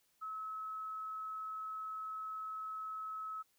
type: tone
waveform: sine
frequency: 1291 Hz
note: E6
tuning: 37 cents flat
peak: -40 dBFS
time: 0.21-3.43 s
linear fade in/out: 20 ms
effects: white hiss -75 dBFS RMS until 3.58 s